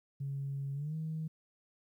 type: tone with pitch glide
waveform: sine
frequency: 138.59 to 158.28 Hz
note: C#3 to D#3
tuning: 0 to +30 cents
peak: -34 dBFS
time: 0.2-1.28 s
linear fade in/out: 10 ms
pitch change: +230 cents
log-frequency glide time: 0.74-0.95 s
effects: tanh soft clip ceiling -30 dBFS + 12-bit